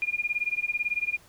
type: tone with tremolo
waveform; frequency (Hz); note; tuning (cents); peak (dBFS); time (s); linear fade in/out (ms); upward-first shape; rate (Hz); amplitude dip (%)
sine; 2423; D#7; -47; -22; 0.02-1.17; 0; sine; 18; 95
effects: pink hiss -56 dBFS RMS until 1.28 s